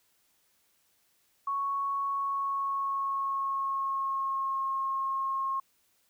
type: tone with pitch glide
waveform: sine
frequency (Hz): 1108.7 to 1077.8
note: C#6 to C#6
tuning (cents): 0 to -49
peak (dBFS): -28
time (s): 1.47-5.6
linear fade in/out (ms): 5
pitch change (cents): -49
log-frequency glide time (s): 2.08-4.66
effects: white hiss -70 dBFS RMS until 6.09 s